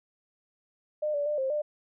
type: tone with pitch steps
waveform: sine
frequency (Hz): 605 / 578 / 597 / 530 / 598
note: D#5 / D5 / D5 / C5 / D5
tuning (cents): -49 / -28 / +28 / +22 / +31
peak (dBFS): -26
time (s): 1.02-1.62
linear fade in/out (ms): 10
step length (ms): 120
effects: none